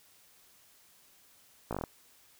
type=slowing click train; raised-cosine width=1 ms; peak=-20 dBFS; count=7; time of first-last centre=1.71-1.838 s; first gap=17 ms; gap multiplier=1.09; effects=white hiss -62 dBFS RMS until 2.39 s